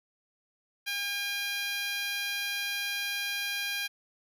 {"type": "tone with high-pass filter", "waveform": "10% pulse", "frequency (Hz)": 807, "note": "G#5", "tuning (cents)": -50, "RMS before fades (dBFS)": -33, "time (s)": [0.86, 3.88], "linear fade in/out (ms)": 20, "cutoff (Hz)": 1800, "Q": 1.4, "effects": []}